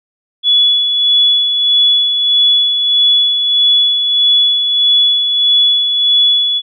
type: tone with tremolo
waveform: sine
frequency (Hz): 3410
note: G#7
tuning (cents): +45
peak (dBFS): -6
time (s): 0.43-6.62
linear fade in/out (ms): 50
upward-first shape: sine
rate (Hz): 1.6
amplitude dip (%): 45
effects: none